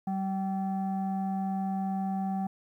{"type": "tone pair together", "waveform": "sine", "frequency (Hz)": [192.5, 770], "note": ["G3", "G5"], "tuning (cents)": [-31, -31], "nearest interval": "2 octaves", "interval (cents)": 2400, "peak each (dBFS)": [-28, -32], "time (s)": [0.07, 2.47], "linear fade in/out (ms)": 5, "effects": ["tanh soft clip ceiling -24 dBFS", "11-bit"]}